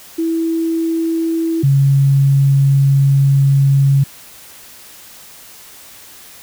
sine tone pair in turn, 328.3 / 138.03 Hz, E4 / C#3, -7 / -7 cents, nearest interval octave + minor third, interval 1500 cents, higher first, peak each -14 / -8 dBFS, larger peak second, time 0.18-1.63 / 1.63-4.04 s, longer second, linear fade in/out 10 ms, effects white hiss -39 dBFS RMS until 6.42 s

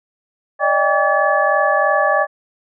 sine tone cluster, 578 / 621 / 797 / 1143 / 1717 Hz, D5 / D#5 / G5 / D6 / A6, -28 / -3 / +28 / -47 / -43 cents, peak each -19 dBFS, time 0.59-2.27 s, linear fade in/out 50 ms, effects none

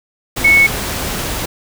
sine tone in noise, 2208 Hz, C#7, 7 cents flat, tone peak -6 dBFS, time 0.44-0.67 s, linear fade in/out 10 ms, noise pink, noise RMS -21 dBFS, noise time 0.36-1.46 s, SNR +12 dB, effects none

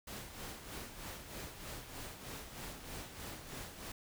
pink noise with tremolo, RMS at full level -45 dBFS, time 0.07-3.92 s, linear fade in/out 5 ms, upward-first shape sine, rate 3.2 Hz, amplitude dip 55%, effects none

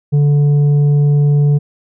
sine tone with tanh clipping, 145.3 Hz, D3, 18 cents flat, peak -9 dBFS, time 0.12-1.59 s, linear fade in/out 20 ms, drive 5 dB, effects none

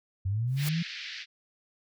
sine linear sweep, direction up, 91.4 to 172.9 Hz, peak -26 dBFS, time 0.25-0.83 s, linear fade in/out 10 ms
white noise with exponential growth, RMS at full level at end -32 dBFS, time 0.47-0.69 s, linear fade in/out 5 ms, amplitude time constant 46 ms
pink band-pass noise, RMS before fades -40 dBFS, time 0.56-1.26 s, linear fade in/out 50 ms, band 1700 to 5200 Hz, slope 48 dB/octave
effects none

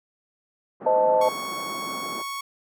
pink band-pass noise, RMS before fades -38 dBFS, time 0.8-2.23 s, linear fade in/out 20 ms, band 200 to 1200 Hz, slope 24 dB/octave
sine chord, A diminished, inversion first, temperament equal with one note detuned, 515.2 / 622.3 / 880 Hz, C5 / Eb5 / A5, -27 / 0 / 0 cents, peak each -21 dBFS, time 0.86-1.29 s, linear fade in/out 5 ms
sawtooth tone, 1108.7 Hz, C#6, in tune, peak -26 dBFS, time 1.21-2.41 s, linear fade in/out 5 ms
effects none

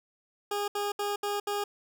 20% pulse tone bursts, 409.2 Hz, G#4, 26 cents flat, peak -24 dBFS, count 5, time 0.51-1.64 s, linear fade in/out 5 ms, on 170 ms, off 70 ms, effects none

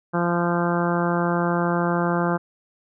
harmonic tone, 172.9 Hz, F3, 17 cents flat, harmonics 1 / 2 / 3 / 4 / 5 / 6 / 7 / 8 / 9, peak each -23 / -26 / -28 / -29 / -30 / -31 / -31 / -32 / -33 dBFS, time 0.13-2.38 s, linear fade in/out 20 ms, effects none

